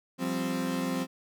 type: chord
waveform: 35% pulse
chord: F suspended second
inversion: none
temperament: equal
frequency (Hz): 174.61 / 196 / 261.6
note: F3 / G3 / C4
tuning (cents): 0 / 0 / 0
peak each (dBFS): -33 / -34 / -29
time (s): 0.18-1.07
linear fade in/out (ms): 50
effects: none